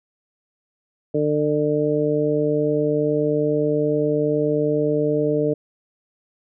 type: harmonic tone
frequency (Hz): 149.6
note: D3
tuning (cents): +32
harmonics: 1 / 2 / 3 / 4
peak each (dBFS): -26 / -23 / -20 / -25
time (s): 1.14-5.54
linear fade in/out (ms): 10
effects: none